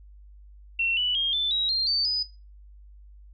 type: tone with pitch steps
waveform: sine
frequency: 2717 / 2963 / 3231 / 3524 / 3842 / 4190 / 4569 / 4983 Hz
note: F7 / F#7 / G#7 / A7 / B7 / C8 / D8 / D#8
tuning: -48 / +2 / -48 / +2 / -48 / +2 / -48 / +2 cents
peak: -22 dBFS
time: 0.79-2.23 s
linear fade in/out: 5 ms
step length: 180 ms
effects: noise-tail reverb RT60 0.3 s tail -19 dB re dry + added 50 Hz sine -46 dBFS peak until 3.33 s